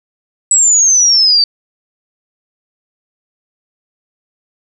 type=exponential sweep; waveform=sine; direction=down; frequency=7902 to 4577 Hz; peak=-6 dBFS; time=0.51-1.44 s; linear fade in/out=2 ms; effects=none